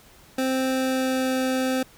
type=tone with pitch glide; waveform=25% pulse; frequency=261.6 to 259.6 Hz; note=C4 to C4; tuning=0 to -13 cents; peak=-18 dBFS; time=0.38-1.83 s; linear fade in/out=5 ms; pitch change=-13 cents; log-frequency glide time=0.68-1.36 s; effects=pink hiss -52 dBFS RMS until 1.97 s